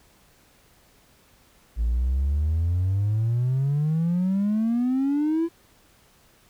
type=exponential sweep; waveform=triangle; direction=up; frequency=54.6 to 340 Hz; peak=-17 dBFS; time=1.76-5.49 s; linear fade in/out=50 ms; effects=tanh soft clip ceiling -16 dBFS + pink hiss -58 dBFS RMS until 6.49 s